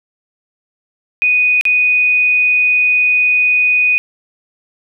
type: tone with dropouts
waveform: sine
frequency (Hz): 2484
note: D#7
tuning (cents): -3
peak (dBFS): -9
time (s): 1.22-3.98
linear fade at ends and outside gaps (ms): 0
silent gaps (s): 1.611-1.653
effects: none